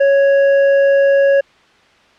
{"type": "tone with hard clipping", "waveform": "sine", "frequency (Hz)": 554.4, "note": "C#5", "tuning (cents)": 0, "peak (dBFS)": -10, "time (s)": [0, 1.41], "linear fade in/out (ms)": 10, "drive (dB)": 7, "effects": ["white hiss -49 dBFS RMS until 2.18 s", "low-pass 3000 Hz 12 dB/octave"]}